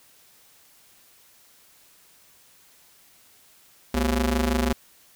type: ring-modulated tone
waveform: sawtooth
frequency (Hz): 153.3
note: D#3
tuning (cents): -25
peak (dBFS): -14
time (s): 3.94-4.73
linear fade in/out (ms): 5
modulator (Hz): 89.6
effects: white hiss -56 dBFS RMS until 5.15 s